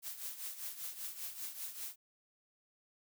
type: noise with tremolo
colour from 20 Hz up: blue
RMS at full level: -41 dBFS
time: 0.02-1.96 s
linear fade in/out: 50 ms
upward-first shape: triangle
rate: 5.1 Hz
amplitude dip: 75%
effects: none